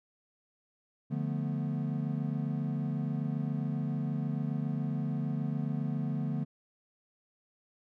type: chord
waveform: triangle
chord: B half-diminished seventh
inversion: first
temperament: equal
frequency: 146.83 / 174.61 / 220 / 246.9 Hz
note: D3 / F3 / A3 / B3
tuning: 0 / 0 / 0 / 0 cents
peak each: -31 / -36 / -35 / -36 dBFS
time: 1.1-6.45 s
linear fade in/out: 20 ms
effects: none